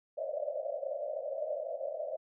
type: band-pass noise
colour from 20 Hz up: white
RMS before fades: -37 dBFS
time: 0.17-2.17 s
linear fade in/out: 10 ms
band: 540 to 640 Hz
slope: 96 dB/octave
effects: none